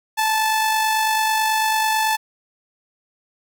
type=tone with amplitude modulation; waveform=sawtooth; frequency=874 Hz; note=A5; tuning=12 cents flat; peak=-12 dBFS; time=0.17-2.17 s; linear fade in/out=20 ms; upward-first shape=sine; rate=49.1 Hz; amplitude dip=30%; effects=none